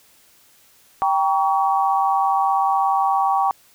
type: chord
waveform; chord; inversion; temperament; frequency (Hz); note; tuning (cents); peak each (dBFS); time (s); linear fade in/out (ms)
sine; G diminished; none; just; 784 / 940.8 / 1128.9; G5 / Bb5 / Db6; 0 / +16 / +31; -18 / -23 / -21; 1.02-3.51; 0
effects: white hiss -54 dBFS RMS until 3.74 s